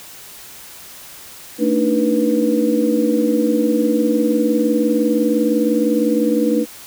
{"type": "tone cluster", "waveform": "sine", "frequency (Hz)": [224.1, 290.1, 309.9, 487.9], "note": ["A3", "D4", "D#4", "B4"], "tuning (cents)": [32, -21, -7, -21], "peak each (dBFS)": -19, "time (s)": [1.58, 6.66], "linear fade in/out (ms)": 50, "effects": ["white hiss -38 dBFS RMS until 6.86 s"]}